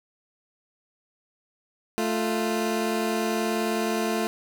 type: tone pair together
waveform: 20% pulse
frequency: 220 / 349.5 Hz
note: A3 / F4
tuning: 0 / +1 cents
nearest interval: minor sixth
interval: 801 cents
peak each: -21 / -23 dBFS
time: 1.98-4.27 s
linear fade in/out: 0 ms
effects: none